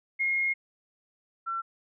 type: tone pair in turn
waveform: sine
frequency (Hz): 2147 / 1349.5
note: C7 / E6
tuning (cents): +44 / +40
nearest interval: minor sixth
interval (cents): 804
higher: first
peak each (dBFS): -24 / -29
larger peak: first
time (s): 0.19-0.54 / 1.46-1.62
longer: first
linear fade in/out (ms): 20
effects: none